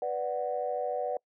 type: chord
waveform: sine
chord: B minor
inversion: none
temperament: equal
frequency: 493.9 / 587.3 / 740 Hz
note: B4 / D5 / F#5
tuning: 0 / 0 / 0 cents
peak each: -33 dBFS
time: 0.02-1.17 s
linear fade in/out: 2 ms
effects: noise-tail reverb RT60 0.1 s tail -26 dB re dry + tanh soft clip ceiling -19 dBFS